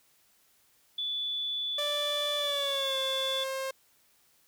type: tone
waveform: sine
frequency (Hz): 3463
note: A7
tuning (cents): -28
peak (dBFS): -30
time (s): 0.98-3.44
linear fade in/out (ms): 5
type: tone with pitch glide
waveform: sawtooth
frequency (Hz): 587.3 to 532.4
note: D5 to C5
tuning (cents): 0 to +30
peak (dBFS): -28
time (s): 1.78-3.71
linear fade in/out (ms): 5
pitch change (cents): -170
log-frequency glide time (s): 2.37-2.97
effects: white hiss -66 dBFS RMS until 4.47 s